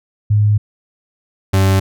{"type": "tone pair in turn", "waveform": ["sine", "40% pulse"], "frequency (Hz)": [104.8, 96.22], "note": ["G#2", "G2"], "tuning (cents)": [16, -32], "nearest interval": "minor second", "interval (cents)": 148, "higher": "first", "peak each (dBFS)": -9, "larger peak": "neither", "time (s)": [[0.3, 0.58], [1.53, 1.8]], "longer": "first", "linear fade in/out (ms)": 10, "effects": []}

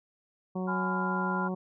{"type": "harmonic tone", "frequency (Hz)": 185, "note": "F#3", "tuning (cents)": 0, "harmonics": [1, 2, 3, 4, 5, 6], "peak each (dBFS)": [-31, -37, -41, -43, -45, -47], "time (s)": [0.55, 1.55], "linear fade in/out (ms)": 10}
{"type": "chord", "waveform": "sine", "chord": "F diminished", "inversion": "first", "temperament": "just", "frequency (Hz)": [838.1, 1005.8, 1396.9], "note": ["Ab5", "Cb6", "F6"], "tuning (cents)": [16, 31, 0], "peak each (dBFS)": [-37, -33, -34], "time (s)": [0.67, 1.49], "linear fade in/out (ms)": 20}
{"effects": []}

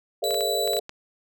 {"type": "chord", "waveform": "sine", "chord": "Bb dominant seventh", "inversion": "third", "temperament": "equal with one note detuned", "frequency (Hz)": [415.3, 466.2, 587.3, 683.7], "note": ["Ab4", "Bb4", "D5", "F5"], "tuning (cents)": [0, 0, 0, -37], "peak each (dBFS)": -29, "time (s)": [0.22, 0.8], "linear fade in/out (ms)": 10}
{"type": "tone", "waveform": "sawtooth", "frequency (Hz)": 3951, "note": "B7", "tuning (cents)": 0, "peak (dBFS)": -24, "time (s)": [0.24, 0.79], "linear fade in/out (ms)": 0}
{"type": "clicks", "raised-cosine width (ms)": 0.2, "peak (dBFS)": -19, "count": 7, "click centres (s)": [0.308, 0.344, 0.408, 0.676, 0.734, 0.768, 0.894]}
{"effects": []}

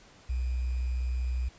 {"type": "tone with sample-and-hold", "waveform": "sine", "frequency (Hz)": 62.4, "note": "B1", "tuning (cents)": 19, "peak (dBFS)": -27, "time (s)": [0.29, 1.49], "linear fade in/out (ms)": 10, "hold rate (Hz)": 2450, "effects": ["pink hiss -56 dBFS RMS until 1.58 s", "resampled to 16000 Hz"]}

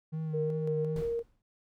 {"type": "tone with vibrato", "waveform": "triangle", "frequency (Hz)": 155.56, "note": "D#3", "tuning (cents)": 0, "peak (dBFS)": -30, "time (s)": [0.12, 1.02], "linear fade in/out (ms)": 20, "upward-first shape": "sine", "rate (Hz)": 2.7, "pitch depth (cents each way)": 40}
{"type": "tone with tremolo", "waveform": "sine", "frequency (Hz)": 466.2, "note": "A#4", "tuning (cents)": 0, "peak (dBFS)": -29, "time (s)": [0.33, 1.23], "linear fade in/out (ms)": 20, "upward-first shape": "square", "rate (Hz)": 2.9, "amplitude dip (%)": 40}
{"type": "noise with exponential decay", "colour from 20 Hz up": "brown", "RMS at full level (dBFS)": -37, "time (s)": [0.96, 1.42], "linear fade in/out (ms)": 2, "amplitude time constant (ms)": 100}
{"effects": []}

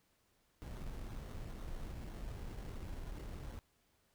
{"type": "noise with sample-and-hold", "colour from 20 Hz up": "brown", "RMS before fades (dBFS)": -45, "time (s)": [0.62, 3.59], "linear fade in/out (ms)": 0, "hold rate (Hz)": 2450, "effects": ["pink hiss -75 dBFS RMS until 4.14 s"]}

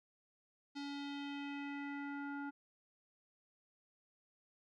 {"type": "tone with low-pass filter sweep", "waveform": "square", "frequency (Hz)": 283.6, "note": "C#4", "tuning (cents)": 40, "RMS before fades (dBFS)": -44, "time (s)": [0.75, 2.51], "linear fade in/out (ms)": 20, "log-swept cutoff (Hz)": [4600, 1300], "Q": 2.7, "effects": []}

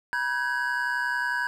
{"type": "tone cluster", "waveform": "triangle", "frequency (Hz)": [969, 1525, 1656], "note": ["B5", "G6", "G#6"], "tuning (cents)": [-33, -48, -5], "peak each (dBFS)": [-29, -27, -27], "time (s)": [0.13, 1.47], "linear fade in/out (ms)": 0, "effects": []}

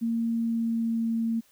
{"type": "tone with pitch glide", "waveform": "sine", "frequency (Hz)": [230, 227.8], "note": ["A#3", "A#3"], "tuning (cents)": [-23, -40], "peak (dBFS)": -24, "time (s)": [0.01, 1.41], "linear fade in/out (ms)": 20, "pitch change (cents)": -17, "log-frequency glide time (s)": [0.36, 1.1], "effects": ["white hiss -62 dBFS RMS until 1.51 s"]}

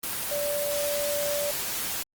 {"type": "tone in noise", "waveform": "sine", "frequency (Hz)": 581, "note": "D5", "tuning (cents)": -19, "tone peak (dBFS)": -27, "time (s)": [0.31, 1.51], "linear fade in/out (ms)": 5, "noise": "white", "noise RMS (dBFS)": -31, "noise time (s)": [0.03, 2.03], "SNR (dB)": 1, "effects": ["Opus 24 kbps"]}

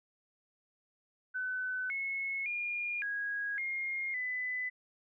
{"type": "tone with pitch steps", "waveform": "sine", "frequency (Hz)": [1509, 2185, 2420, 1650, 2133, 2003], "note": ["F#6", "C#7", "D#7", "G#6", "C7", "B6"], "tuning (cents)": [34, -26, -49, -12, 33, 24], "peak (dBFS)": -33, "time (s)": [1.34, 4.7], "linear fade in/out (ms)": 20, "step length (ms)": 560, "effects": []}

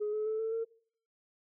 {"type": "tone with pitch steps", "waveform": "sine", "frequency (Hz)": [420, 428.3, 436.8, 445.5, 454.3], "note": ["G#4", "A4", "A4", "A4", "A#4"], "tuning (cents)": [19, -47, -13, 22, -45], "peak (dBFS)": -29, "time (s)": [0, 0.65], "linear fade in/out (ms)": 20, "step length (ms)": 130, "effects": ["noise-tail reverb RT60 0.5 s tail -20 dB re dry", "tanh soft clip ceiling -27 dBFS"]}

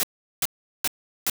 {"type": "noise bursts", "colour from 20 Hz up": "white", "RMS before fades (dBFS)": -23, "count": 4, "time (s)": [0, 1.298], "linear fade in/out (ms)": 0, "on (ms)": 32, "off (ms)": 390, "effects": []}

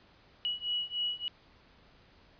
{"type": "beating tone pair", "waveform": "sine", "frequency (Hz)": [2922, 2925.4], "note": ["F#7", "F#7"], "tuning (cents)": [-22, -20], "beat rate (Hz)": 3.4, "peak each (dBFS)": [-35, -34], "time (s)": [0.45, 1.28], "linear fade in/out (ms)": 0, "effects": ["pink hiss -61 dBFS RMS until 2.39 s", "resampled to 11025 Hz"]}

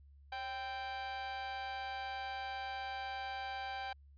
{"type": "tone with amplitude modulation", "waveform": "sawtooth", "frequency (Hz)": 784, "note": "G5", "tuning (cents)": 0, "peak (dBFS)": -33, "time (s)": [0.32, 3.93], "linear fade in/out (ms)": 5, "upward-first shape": "sine", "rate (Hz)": 237, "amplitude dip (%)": 55, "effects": ["added 70 Hz sine -57 dBFS peak until 4.17 s", "resampled to 11025 Hz"]}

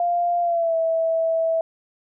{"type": "tone with pitch glide", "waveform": "sine", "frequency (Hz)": [697, 654.1], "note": ["F5", "E5"], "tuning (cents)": [-4, -14], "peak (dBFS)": -18, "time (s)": [0, 1.61], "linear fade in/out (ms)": 2, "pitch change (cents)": -110, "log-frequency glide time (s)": [0.41, 0.76], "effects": []}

